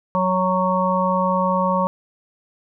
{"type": "harmonic tone", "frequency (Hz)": 185, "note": "F#3", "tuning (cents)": 0, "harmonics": [1, 3, 5, 6], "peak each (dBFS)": [-22, -22, -22, -22], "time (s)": [0.15, 1.87], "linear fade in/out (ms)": 0, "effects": []}